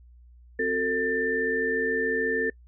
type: tone cluster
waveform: sine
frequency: 261.9 / 368.5 / 447.9 / 1783 Hz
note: C4 / F#4 / A4 / A6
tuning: +2 / -7 / +31 / +22 cents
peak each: -33 / -34 / -26 / -27 dBFS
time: 0.59-2.5 s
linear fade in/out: 5 ms
effects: noise-tail reverb RT60 0.1 s tail -25 dB re dry + added 60 Hz sine -49 dBFS peak until 2.67 s